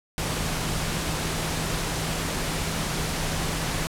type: tone in noise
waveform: sine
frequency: 160 Hz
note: D#3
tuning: 49 cents sharp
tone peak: -33 dBFS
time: 0.18-3.87 s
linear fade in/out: 0 ms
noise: pink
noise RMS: -28 dBFS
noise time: 0.18-3.87 s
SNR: -8 dB
effects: low-pass 11000 Hz 12 dB/octave